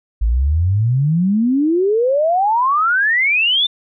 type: exponential sweep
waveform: sine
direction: up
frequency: 52 to 3621 Hz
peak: -12 dBFS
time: 0.21-3.67 s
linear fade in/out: 10 ms
effects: none